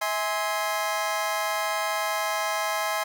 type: chord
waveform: 25% pulse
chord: E augmented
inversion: none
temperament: equal with one note detuned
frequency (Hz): 646.1 / 830.6 / 1046.5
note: E5 / G#5 / B#5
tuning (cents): -35 / 0 / 0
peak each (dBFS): -26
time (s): 0.01-3.04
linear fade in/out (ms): 10
effects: none